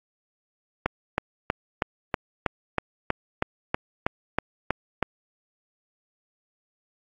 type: click train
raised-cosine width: 0.5 ms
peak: -7 dBFS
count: 14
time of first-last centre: 0.86-5.027 s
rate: 3.12 Hz
effects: AAC 64 kbps